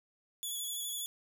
10% pulse tone with vibrato, 3407 Hz, G#7, 44 cents sharp, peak -29 dBFS, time 0.43-1.06 s, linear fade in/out 0 ms, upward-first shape square, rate 12 Hz, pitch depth 23 cents each way, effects none

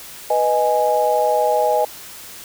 sine chord, G# minor, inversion first, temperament equal, 493.9 / 622.3 / 830.6 Hz, B4 / D#5 / G#5, 0 / 0 / 0 cents, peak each -20 / -18 / -18 dBFS, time 0.3-1.85 s, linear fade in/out 5 ms, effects white hiss -37 dBFS RMS until 2.44 s

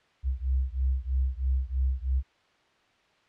sine beating tone pair, 63.9 / 67 Hz, C2 / C2, -40 / +42 cents, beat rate 3.1 Hz, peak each -27 / -28 dBFS, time 0.23-2.23 s, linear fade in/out 50 ms, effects white hiss -64 dBFS RMS until 3.28 s + low-pass 3000 Hz 12 dB/octave

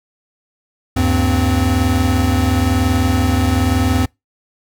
square tone cluster, 77.5 / 98.5 / 258.2 Hz, D#2 / G2 / C4, -6 / +9 / -23 cents, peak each -18 dBFS, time 0.96-4.06 s, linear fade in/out 10 ms, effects noise-tail reverb RT60 0.2 s tail -26 dB re dry

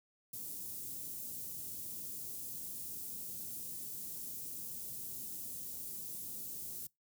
white band-stop noise, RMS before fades -44 dBFS, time 0.33-6.87 s, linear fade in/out 5 ms, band 280 to 9000 Hz, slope 12 dB/octave, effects noise-tail reverb RT60 0.2 s tail -25 dB re dry + high-pass 80 Hz 12 dB/octave

